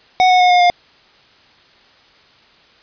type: tone with pitch steps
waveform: square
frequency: 740 / 731.9 / 723.9 / 716 / 708.2 Hz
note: F#5 / F#5 / F#5 / F5 / F5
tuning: 0 / -19 / -38 / +43 / +24 cents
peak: -9 dBFS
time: 0.2-0.7 s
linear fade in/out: 0 ms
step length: 100 ms
effects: white hiss -49 dBFS RMS until 2.82 s + resampled to 11025 Hz